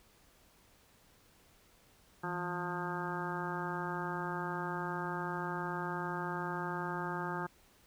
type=harmonic tone with a mistuned harmonic; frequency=177.4 Hz; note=F3; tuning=27 cents sharp; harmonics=1 / 2 / 3 / 4 / 5 / 6 / 7 / 8 / 9; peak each=-41 / -42 / -50 / -47 / -41 / -48 / -43 / -48 / -44 dBFS; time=2.23-7.47 s; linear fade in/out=10 ms; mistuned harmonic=1; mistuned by=-110 cents; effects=pink hiss -65 dBFS RMS until 7.86 s